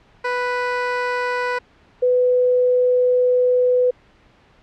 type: tone pair in turn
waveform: 15% pulse / sine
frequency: 493.9 / 498.5 Hz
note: B4 / B4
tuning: 0 / +16 cents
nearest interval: unison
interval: 16 cents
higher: second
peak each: -13 dBFS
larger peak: neither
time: 0.24-1.59 / 2.02-3.91 s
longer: second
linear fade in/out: 10 ms
effects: pink hiss -53 dBFS RMS until 4.62 s + low-pass 3000 Hz 12 dB/octave